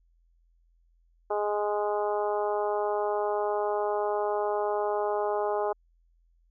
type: harmonic tone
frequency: 207.7 Hz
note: G#3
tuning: in tune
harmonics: 2 / 3 / 4 / 5 / 6 / 7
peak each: -29 / -31 / -31 / -37 / -39 / -47 dBFS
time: 1.3-5.73 s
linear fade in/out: 10 ms
effects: added 42 Hz sine -62 dBFS peak until 6.5 s